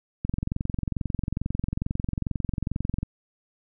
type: click train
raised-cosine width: 5 ms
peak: -14 dBFS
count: 63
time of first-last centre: 0.25-3.03 s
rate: 22.3 Hz
effects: none